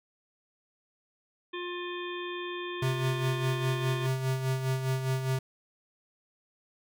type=harmonic tone; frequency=353.7 Hz; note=F4; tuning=22 cents sharp; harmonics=1 / 3 / 5 / 7 / 9 / 10; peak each=-36 / -41 / -43 / -44 / -46 / -46 dBFS; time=1.53-4.07 s; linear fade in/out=10 ms
type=tone with tremolo; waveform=square; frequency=131.4 Hz; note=C3; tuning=8 cents sharp; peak=-26 dBFS; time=2.82-5.39 s; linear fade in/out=5 ms; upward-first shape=sine; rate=4.9 Hz; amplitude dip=55%
effects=none